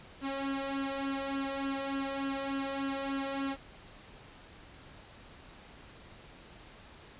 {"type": "tone with flanger", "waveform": "sawtooth", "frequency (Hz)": 273.4, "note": "C#4", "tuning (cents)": -24, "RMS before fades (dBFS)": -35, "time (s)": [0.21, 3.57], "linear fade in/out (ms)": 50, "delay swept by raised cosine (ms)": [0.66, 1.66], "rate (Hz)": 3.4, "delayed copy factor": 0.7, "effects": ["pink hiss -53 dBFS RMS until 7.19 s", "resampled to 8000 Hz"]}